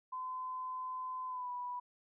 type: tone with pitch glide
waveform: sine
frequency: 1022 to 984.3 Hz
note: C6 to B5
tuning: -41 to -6 cents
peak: -38 dBFS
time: 0.12-1.8 s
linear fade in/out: 10 ms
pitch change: -65 cents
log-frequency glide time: 1.27-1.5 s
effects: none